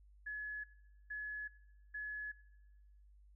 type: tone bursts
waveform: sine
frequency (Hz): 1700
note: G#6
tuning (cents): +40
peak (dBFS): -40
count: 3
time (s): 0.26-2.32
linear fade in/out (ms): 10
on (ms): 380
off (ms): 460
effects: noise-tail reverb RT60 1.0 s tail -19 dB re dry + added 50 Hz sine -60 dBFS peak until 3.35 s